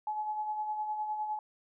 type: tone with tremolo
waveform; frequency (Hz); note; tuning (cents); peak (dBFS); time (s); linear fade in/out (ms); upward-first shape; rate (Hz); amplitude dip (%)
sine; 852; G#5; +44; -30; 0.07-1.39; 2; sine; 9.8; 45
effects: none

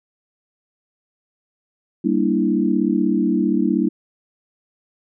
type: chord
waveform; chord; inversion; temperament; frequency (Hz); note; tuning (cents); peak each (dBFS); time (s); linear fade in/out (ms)
sine; E half-diminished seventh; first; equal; 196 / 233.1 / 293.7 / 329.6; G3 / Bb3 / D4 / E4; 0 / 0 / 0 / 0; -21; 2.04-3.89; 10
effects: none

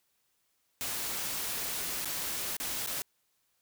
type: noise with dropouts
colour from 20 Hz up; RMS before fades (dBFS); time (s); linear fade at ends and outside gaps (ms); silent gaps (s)
white; -35; 0.81-3.02; 0; 2.047-2.056 / 2.567-2.6 / 2.862-2.873
effects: white hiss -75 dBFS RMS until 3.61 s

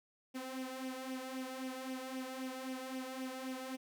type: tone with flanger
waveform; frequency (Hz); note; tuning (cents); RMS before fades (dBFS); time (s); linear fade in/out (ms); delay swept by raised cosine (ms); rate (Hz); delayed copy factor
sawtooth; 260; C4; -11; -43; 0.34-3.77; 20; 0.34 to 2.44; 3.8; +0.65
effects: none

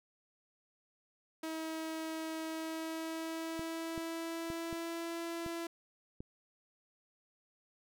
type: tone with pitch glide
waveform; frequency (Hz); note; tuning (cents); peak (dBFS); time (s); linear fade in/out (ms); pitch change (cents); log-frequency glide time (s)
sawtooth; 320.2 to 335.9; D#4 to E4; +50 to +33; -34; 1.43-5.67; 5; +83; 2.46-5.22
type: clicks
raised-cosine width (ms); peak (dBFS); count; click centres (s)
3; -31; 6; 3.594 / 3.978 / 4.502 / 4.728 / 5.463 / 6.205
effects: none

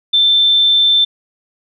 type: tone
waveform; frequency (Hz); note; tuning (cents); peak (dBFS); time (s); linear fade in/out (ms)
sine; 3550; A7; +15; -8; 0.13-1.05; 10
effects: none

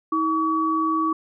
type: tone pair together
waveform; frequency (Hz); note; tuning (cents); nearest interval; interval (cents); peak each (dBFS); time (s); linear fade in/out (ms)
sine; 320 / 1135.7; D#4 / C#6; +49 / +42; octave + minor seventh; 2193; -23 / -21; 0.12-1.13; 5
effects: none

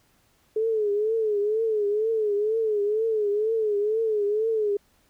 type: tone with vibrato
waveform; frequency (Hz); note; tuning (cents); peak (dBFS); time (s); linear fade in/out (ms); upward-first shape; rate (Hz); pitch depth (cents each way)
sine; 428.5; A4; -46; -21; 0.56-4.77; 5; triangle; 2.1; 110
effects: pink hiss -64 dBFS RMS until 5.09 s

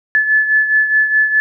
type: beating tone pair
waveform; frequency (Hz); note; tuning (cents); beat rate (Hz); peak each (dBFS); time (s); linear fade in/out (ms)
sine; 1729 / 1733.8; A6 / A6; -31 / -26; 4.8; -11 / -18; 0.15-1.4; 0
effects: none

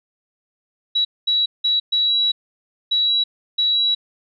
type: tone bursts at uneven times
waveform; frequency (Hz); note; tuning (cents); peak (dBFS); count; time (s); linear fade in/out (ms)
sine; 3901; B7; -22; -15; 6; 0.95-1.05 / 1.27-1.46 / 1.64-1.8 / 1.92-2.32 / 2.91-3.24 / 3.58-3.95; 10
effects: none

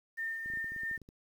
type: tone with tremolo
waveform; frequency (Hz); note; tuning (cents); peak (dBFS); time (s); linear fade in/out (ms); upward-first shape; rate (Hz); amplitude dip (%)
sine; 1812; A#6; -50; -33; 0.17-0.98; 20; sine; 3.1; 40
type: clicks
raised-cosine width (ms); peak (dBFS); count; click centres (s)
3; -39; 12; 0.46 / 0.501 / 0.537 / 0.573 / 0.644 / 0.72 / 0.763 / 0.834 / 0.913 / 0.977 / 1.017 / 1.089
effects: 10-bit

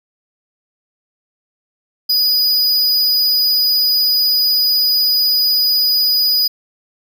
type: tone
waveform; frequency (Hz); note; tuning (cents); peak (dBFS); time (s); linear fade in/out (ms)
square; 4942; D#8; -13; -12; 2.09-6.48; 10
effects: none

